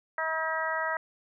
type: harmonic tone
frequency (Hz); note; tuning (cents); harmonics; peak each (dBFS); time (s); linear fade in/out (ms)
320.1; D#4; +49; 2 / 3 / 4 / 5 / 6; -34 / -34 / -34 / -34 / -34; 0.18-0.97; 2
effects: none